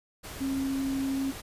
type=tone in noise; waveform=sine; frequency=270.3 Hz; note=C#4; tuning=44 cents flat; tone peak=-27 dBFS; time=0.4-1.32 s; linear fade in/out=20 ms; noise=pink; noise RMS=-41 dBFS; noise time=0.23-1.42 s; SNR=+11 dB; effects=resampled to 32000 Hz